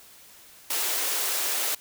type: high-pass noise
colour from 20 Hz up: white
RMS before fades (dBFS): -27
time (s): 0.7-1.75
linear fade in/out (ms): 5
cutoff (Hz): 320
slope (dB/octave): 48
effects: white hiss -51 dBFS RMS until 1.8 s